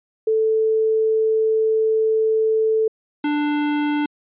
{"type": "tone pair in turn", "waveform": ["sine", "square"], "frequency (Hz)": [440, 295.2], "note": ["A4", "D4"], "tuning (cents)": [0, 9], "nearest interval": "perfect fifth", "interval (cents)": 691, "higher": "first", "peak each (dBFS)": [-15, -19], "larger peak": "first", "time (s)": [[0.27, 2.88], [3.24, 4.06]], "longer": "first", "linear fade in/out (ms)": 5, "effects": ["resampled to 8000 Hz"]}